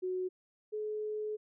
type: tone pair in turn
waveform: sine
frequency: 368.7 / 426.4 Hz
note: F#4 / G#4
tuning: -6 / +46 cents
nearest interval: minor third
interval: 252 cents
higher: second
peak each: -32 / -34 dBFS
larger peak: first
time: 0.02-0.29 / 0.72-1.37 s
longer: second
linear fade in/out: 20 ms
effects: none